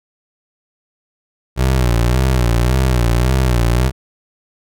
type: tone with vibrato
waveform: 25% pulse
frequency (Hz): 61.6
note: B1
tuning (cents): -4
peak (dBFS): -8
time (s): 1.56-3.92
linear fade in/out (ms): 50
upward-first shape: sine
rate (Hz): 1.8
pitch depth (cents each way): 110
effects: none